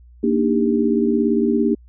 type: chord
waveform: sine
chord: Eb major seventh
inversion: second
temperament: equal with one note detuned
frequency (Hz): 233.1 / 293.7 / 311.1 / 397.7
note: Bb3 / D4 / Eb4 / G4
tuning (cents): 0 / 0 / 0 / +25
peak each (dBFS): -18 / -22 / -23 / -20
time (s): 0.23-1.75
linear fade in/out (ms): 10
effects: added 60 Hz sine -43 dBFS peak until 1.88 s